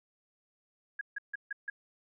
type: tone bursts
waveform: sine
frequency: 1646 Hz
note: G#6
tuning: 16 cents flat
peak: -33 dBFS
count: 5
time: 0.99-1.7 s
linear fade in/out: 5 ms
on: 22 ms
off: 150 ms
effects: none